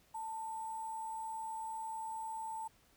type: tone with sample-and-hold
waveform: sine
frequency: 889 Hz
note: A5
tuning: 18 cents sharp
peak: -39 dBFS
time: 0.14-2.68 s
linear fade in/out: 10 ms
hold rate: 8820 Hz
effects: pink hiss -68 dBFS RMS until 2.96 s